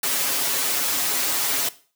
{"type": "noise with comb filter", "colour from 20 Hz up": "white", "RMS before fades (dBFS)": -23, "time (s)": [0.03, 1.69], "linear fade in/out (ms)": 5, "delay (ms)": 7.2, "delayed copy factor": 1, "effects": ["noise-tail reverb RT60 0.4 s tail -17 dB re dry", "high-pass 200 Hz 12 dB/octave"]}